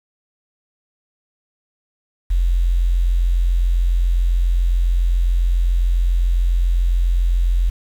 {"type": "tone with quantisation", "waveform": "sine", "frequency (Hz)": 43.65, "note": "F1", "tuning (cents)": 0, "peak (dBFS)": -13, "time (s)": [2.3, 7.7], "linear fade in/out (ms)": 10, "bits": 7, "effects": []}